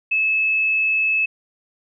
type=tone; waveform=sine; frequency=2600 Hz; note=E7; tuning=24 cents flat; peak=-16 dBFS; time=0.11-1.26 s; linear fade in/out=10 ms; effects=none